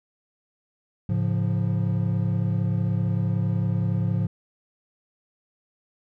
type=chord; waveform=triangle; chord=A augmented; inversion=none; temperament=equal with one note detuned; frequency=107.86 / 138.59 / 174.61 Hz; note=A2 / C#3 / E#3; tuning=-34 / 0 / 0 cents; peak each=-22 / -26 / -24 dBFS; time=1.09-4.27 s; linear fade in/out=5 ms; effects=none